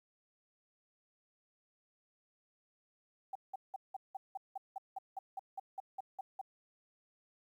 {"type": "tone bursts", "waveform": "sine", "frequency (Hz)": 773, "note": "G5", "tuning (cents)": -24, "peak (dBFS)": -38, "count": 16, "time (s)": [3.33, 6.414], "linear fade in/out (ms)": 5, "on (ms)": 24, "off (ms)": 180, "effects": ["12-bit"]}